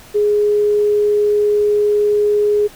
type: tone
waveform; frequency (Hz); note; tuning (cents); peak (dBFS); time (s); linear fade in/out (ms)
sine; 416.1; G#4; +3; -11; 0.14-2.68; 20
effects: pink hiss -41 dBFS RMS until 2.75 s